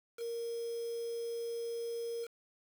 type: tone with quantisation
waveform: sine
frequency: 466.2 Hz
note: A#4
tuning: in tune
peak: -36 dBFS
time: 0.17-2.28 s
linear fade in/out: 50 ms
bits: 8
effects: none